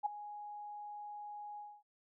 sine tone with ADSR envelope, 830.6 Hz, G#5, in tune, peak -28 dBFS, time 0.03-1.83 s, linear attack 29 ms, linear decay 8 ms, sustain -16 dB, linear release 250 ms, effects none

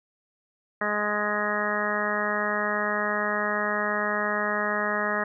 harmonic tone, 208.7 Hz, G#3, 9 cents sharp, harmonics 1 / 2 / 3 / 4 / 5 / 6 / 7 / 8 / 9, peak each -34 / -34 / -31 / -36 / -34 / -31 / -37 / -31 / -31 dBFS, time 0.81-5.24 s, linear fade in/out 5 ms, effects none

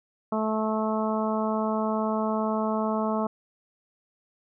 harmonic tone, 217.7 Hz, A3, 18 cents flat, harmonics 1 / 2 / 3 / 4 / 5 / 6, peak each -27 / -32 / -30 / -33 / -33 / -37 dBFS, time 0.32-3.27 s, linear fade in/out 5 ms, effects none

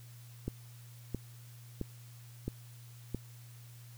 click train, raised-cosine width 3 ms, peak -22 dBFS, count 5, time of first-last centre 0.48-3.147 s, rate 1.5 Hz, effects added 119 Hz sine -50 dBFS peak until 3.97 s + white hiss -60 dBFS RMS until 3.97 s

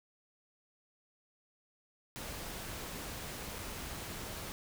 pink noise with dropouts, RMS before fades -43 dBFS, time 2.16-4.52 s, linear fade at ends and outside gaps 0 ms, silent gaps 3.585-3.589 s, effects none

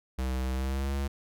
square tone with pitch glide, 64.6 to 69.24 Hz, C2 to C#2, -21 to -1 cents, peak -29 dBFS, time 0.18-1.08 s, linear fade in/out 10 ms, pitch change +120 cents, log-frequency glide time 0.5-0.95 s, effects none

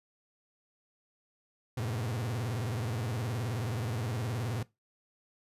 40% pulse tone with vibrato, 114.7 Hz, A#2, 28 cents flat, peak -31 dBFS, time 1.77-4.63 s, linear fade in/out 5 ms, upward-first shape sine, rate 19 Hz, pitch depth 240 cents each way, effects noise-tail reverb RT60 0.2 s tail -20 dB re dry + resampled to 32000 Hz

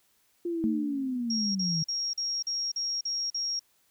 sine linear sweep, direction down, 349.2 to 155.56 Hz, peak -28 dBFS, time 0.45-1.83 s, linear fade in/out 5 ms
sine tone with exponential decay, 224.4 Hz, A3, 34 cents sharp, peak -23 dBFS, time 0.64-1.43 s, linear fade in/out 0 ms, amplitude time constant 170 ms
sine tone bursts, 5588 Hz, F8, in tune, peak -28 dBFS, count 8, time 1.3-3.594 s, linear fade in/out 5 ms, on 250 ms, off 42 ms
effects white hiss -68 dBFS RMS until 3.9 s

